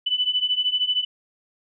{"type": "beating tone pair", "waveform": "sine", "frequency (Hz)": [2982, 2995], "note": ["F#7", "F#7"], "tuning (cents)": [13, 20], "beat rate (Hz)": 13, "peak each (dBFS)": [-24, -22], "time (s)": [0.06, 1.05], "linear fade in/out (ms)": 10, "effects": []}